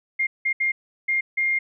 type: tone bursts at uneven times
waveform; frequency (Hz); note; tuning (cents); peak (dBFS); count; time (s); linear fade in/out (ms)
sine; 2120; C7; +22; -19; 5; 0.19-0.27 / 0.45-0.53 / 0.6-0.72 / 1.08-1.21 / 1.37-1.59; 10
effects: none